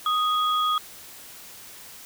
sine tone pair together, 1244.5 / 3328 Hz, D#6 / G#7, 0 / +3 cents, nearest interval octave + perfect fourth, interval 1703 cents, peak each -21 / -28 dBFS, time 0.06-0.78 s, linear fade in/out 2 ms, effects white hiss -44 dBFS RMS until 2.05 s

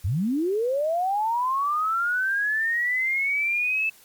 sine linear sweep, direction up, 75.2 to 2637 Hz, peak -21 dBFS, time 0.04-3.9 s, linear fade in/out 10 ms, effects white hiss -53 dBFS RMS until 4.04 s + MP3 96 kbps

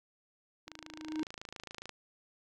triangle tone with exponential growth, 311.1 Hz, D#4, in tune, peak -28 dBFS, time 0.67-1.23 s, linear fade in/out 2 ms, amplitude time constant 120 ms
click train, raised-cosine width 0.2 ms, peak -26 dBFS, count 34, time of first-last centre 0.68-1.893 s, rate 27.2 Hz
effects none

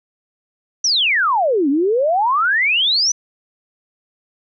sine exponential two-way sweep, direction down then up, 6100 to 266.4 to 6100 Hz, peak -13 dBFS, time 0.84-3.12 s, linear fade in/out 5 ms, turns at 1.69 s, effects none

